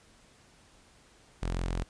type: tone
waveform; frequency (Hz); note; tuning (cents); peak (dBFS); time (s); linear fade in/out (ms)
sawtooth; 43.65; F1; 0; -26; 1.42-1.84; 10
effects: pink hiss -60 dBFS RMS until 1.89 s + resampled to 22050 Hz